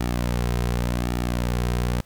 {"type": "tone with flanger", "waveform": "sawtooth", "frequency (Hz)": 60.2, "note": "B1", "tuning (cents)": -44, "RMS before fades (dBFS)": -24, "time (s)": [0, 2.01], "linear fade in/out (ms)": 5, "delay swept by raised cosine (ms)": [1.9, 3.5], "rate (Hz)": 0.87, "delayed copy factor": -0.5, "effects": ["pink hiss -57 dBFS RMS until 2.05 s"]}